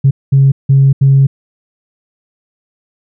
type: tone bursts at uneven times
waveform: sine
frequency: 136.6 Hz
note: C#3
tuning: 25 cents flat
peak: -3 dBFS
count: 4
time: 0.04-0.11 / 0.32-0.52 / 0.69-0.93 / 1.01-1.27 s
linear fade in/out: 10 ms
effects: tanh soft clip ceiling 0 dBFS